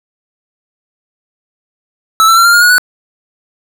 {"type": "tone with pitch steps", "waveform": "square", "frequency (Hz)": [1311, 1337.8, 1365.1, 1393, 1421.4, 1450.5, 1480.1], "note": ["E6", "E6", "F6", "F6", "F6", "F#6", "F#6"], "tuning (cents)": [-10, 25, -40, -5, 30, -35, 0], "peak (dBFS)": -5, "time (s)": [2.2, 2.781], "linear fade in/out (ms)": 0, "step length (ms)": 83, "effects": []}